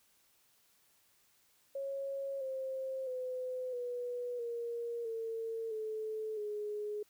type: tone with pitch steps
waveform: sine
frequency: 549 / 528.2 / 508.1 / 488.8 / 470.3 / 452.4 / 435.2 / 418.7 Hz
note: C#5 / C5 / B4 / B4 / A#4 / A4 / A4 / G#4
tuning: -17 / +16 / +49 / -18 / +15 / +48 / -19 / +14 cents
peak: -36 dBFS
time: 1.75-7.03 s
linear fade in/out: 5 ms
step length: 660 ms
effects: white hiss -70 dBFS RMS until 7.09 s